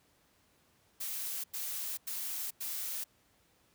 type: noise bursts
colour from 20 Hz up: blue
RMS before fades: -38 dBFS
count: 4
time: 1-3.042 s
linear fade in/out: 10 ms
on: 440 ms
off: 94 ms
effects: pink hiss -69 dBFS RMS until 3.74 s + high-pass 60 Hz 12 dB/octave